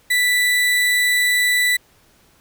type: tone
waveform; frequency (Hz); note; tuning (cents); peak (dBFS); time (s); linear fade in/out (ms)
35% pulse; 1975.5; B6; 0; -13; 0.1-1.77; 10
effects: pink hiss -55 dBFS RMS until 2.4 s